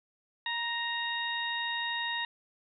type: harmonic tone with a mistuned harmonic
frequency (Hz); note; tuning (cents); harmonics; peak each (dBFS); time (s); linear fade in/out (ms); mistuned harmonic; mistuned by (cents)
932.3; A#5; 0; 1 / 2 / 3 / 4; -37 / -34 / -40 / -36; 0.46-2.25; 2; 1; +18
effects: none